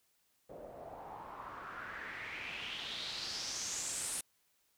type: noise with low-pass filter sweep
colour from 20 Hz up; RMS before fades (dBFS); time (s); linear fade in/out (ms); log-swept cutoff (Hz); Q
white; -43; 0.49-4.21; 5; 520 to 9800; 4.1
effects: white hiss -75 dBFS RMS until 4.77 s